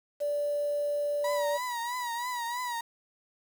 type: tone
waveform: sine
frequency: 582 Hz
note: D5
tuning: 16 cents flat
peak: -27 dBFS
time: 0.2-1.58 s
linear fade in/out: 20 ms
type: tone with vibrato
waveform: 35% pulse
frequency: 965 Hz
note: B5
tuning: 40 cents flat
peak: -30 dBFS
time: 1.24-2.81 s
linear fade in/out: 5 ms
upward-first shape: triangle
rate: 3.1 Hz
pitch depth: 82 cents each way
effects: 8-bit